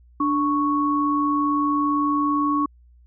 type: tone pair together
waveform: sine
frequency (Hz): 293.7 / 1108.9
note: D4 / C#6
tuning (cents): 0 / 0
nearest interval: octave + major seventh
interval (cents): 2300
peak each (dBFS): -21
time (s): 0.2-2.66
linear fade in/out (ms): 5
effects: added 60 Hz sine -49 dBFS peak until 3.06 s